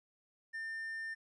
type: tone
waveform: triangle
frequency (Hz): 1800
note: A6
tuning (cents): +39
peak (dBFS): -37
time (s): 0.53-1.15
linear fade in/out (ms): 20
effects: resampled to 24000 Hz + 13-bit